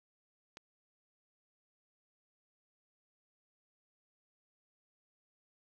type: click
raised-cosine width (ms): 0.2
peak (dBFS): -30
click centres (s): 0.571
effects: none